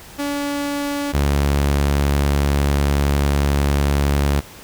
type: tone pair in turn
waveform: sawtooth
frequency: 285.9 / 71 Hz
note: D4 / C#2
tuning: -46 / +42 cents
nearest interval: 2 octaves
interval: 2412 cents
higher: first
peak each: -17 / -11 dBFS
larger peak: second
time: 0.18-1.13 / 1.13-4.41 s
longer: second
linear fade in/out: 20 ms
effects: pink hiss -40 dBFS RMS until 4.63 s